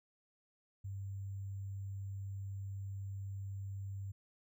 sine tone with sample-and-hold, 98 Hz, G2, in tune, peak -40 dBFS, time 0.84-4.12 s, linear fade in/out 10 ms, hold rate 7350 Hz, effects none

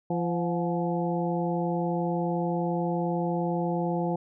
harmonic tone with a mistuned harmonic, 171.5 Hz, F3, 31 cents flat, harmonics 1 / 2 / 3 / 4 / 5, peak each -28 / -31 / -33 / -34 / -35 dBFS, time 0.1-4.16 s, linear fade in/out 5 ms, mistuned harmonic 4, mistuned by +71 cents, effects none

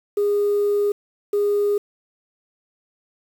sine tone bursts at uneven times, 410 Hz, G#4, 22 cents flat, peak -15 dBFS, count 2, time 0.17-0.92 / 1.33-1.78 s, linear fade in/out 5 ms, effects tanh soft clip ceiling -14 dBFS + 7-bit

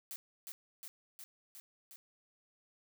blue noise with echo, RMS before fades -44 dBFS, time 0.11-0.16 s, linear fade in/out 0 ms, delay 360 ms, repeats 5, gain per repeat -2 dB, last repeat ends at 1.96 s, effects none

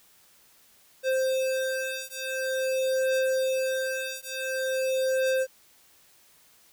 square beating tone pair, 523.3 / 523.77 Hz, C5 / C5, 0 / +2 cents, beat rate 0.47 Hz, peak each -29 dBFS, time 1.03-5.47 s, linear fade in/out 50 ms, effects white hiss -59 dBFS RMS until 6.72 s

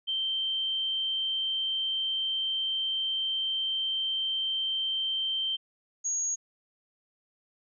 sine tone pair in turn, 3128 / 6628 Hz, G7 / G#8, -4 / -4 cents, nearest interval octave + minor second, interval 1300 cents, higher second, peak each -27 dBFS, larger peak neither, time 0.07-5.57 / 6.04-6.36 s, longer first, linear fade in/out 20 ms, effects none

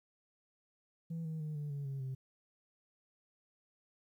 sine tone with pitch steps, 165 / 158.92 / 153.06 / 147.42 / 141.99 / 136.76 / 131.72 Hz, E3 / D#3 / D#3 / D3 / C#3 / C#3 / C3, +2 / +37 / -28 / +7 / +42 / -23 / +12 cents, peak -35 dBFS, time 1.1-2.15 s, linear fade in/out 10 ms, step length 150 ms, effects tanh soft clip ceiling -36 dBFS + 12-bit

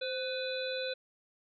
harmonic tone with a mistuned harmonic, 499.8 Hz, B4, 21 cents sharp, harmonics 1 / 3 / 5 / 7 / 8, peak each -35 / -42 / -44 / -45 / -40 dBFS, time 0.01-0.94 s, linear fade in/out 10 ms, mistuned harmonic 1, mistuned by +68 cents, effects none

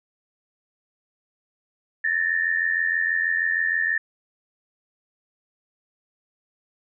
sine tone pair together, 1745.7 / 1832 Hz, A6 / A#6, -14 / -31 cents, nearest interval minor second, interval 83 cents, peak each -23 / -23 dBFS, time 2.04-3.98 s, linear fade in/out 5 ms, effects none

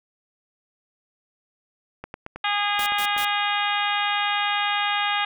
clicks, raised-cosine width 0.5 ms, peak -19 dBFS, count 7, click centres 2.04 / 2.141 / 2.264 / 2.36 / 2.793 / 2.921 / 3.165 s
harmonic tone, 410 Hz, G#4, 22 cents flat, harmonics 2 / 3 / 4 / 5 / 6 / 7 / 8 / 9, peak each -26 / -28 / -29 / -30 / -31 / -31 / -32 / -33 dBFS, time 2.44-5.25 s, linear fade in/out 5 ms
white noise bursts, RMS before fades -33 dBFS, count 3, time 2.79-3.249 s, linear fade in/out 2 ms, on 73 ms, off 120 ms
effects none

